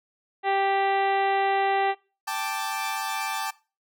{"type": "harmonic tone", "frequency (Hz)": 392, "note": "G4", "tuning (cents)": 0, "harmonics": [1, 2, 3, 4, 5, 6, 7, 8, 9, 10], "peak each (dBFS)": [-28, -22, -35, -37, -31, -41, -38, -44, -45, -47], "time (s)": [0.43, 1.95], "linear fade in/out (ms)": 50}
{"type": "chord", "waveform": "sawtooth", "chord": "G suspended second", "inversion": "none", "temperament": "equal", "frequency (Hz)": [784, 880, 1174.7], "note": ["G5", "A5", "D6"], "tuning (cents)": [0, 0, 0], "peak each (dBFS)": [-29, -27, -29], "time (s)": [2.27, 3.51], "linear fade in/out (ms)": 10}
{"effects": ["noise-tail reverb RT60 0.3 s tail -19 dB re dry"]}